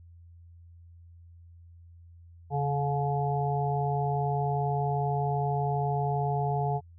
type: harmonic tone with a mistuned harmonic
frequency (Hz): 142.5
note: C#3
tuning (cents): +48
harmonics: 1 / 3 / 5 / 6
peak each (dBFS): -28 / -34 / -31 / -34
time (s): 2.5-6.81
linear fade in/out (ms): 50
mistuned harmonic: 1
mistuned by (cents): -27
effects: added 85 Hz sine -49 dBFS peak until 6.98 s